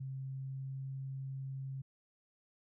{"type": "tone with pitch glide", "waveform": "sine", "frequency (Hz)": [133.5, 134.43], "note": ["C3", "C3"], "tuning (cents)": [35, 47], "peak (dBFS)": -39, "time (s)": [0, 1.82], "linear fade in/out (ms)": 10, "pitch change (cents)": 12, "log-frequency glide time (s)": [0.17, 0.88], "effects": []}